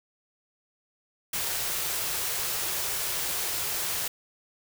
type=band-stop noise; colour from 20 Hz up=white; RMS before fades=-30 dBFS; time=1.33-4.08 s; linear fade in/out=5 ms; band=190 to 310 Hz; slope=96 dB/octave; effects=none